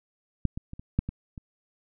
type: clicks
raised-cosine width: 5 ms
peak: -11 / -21 / -26 / -28 / -10 / -20 / -27 dBFS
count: 7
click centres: 0.453 / 0.575 / 0.734 / 0.795 / 0.99 / 1.09 / 1.378 s
effects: none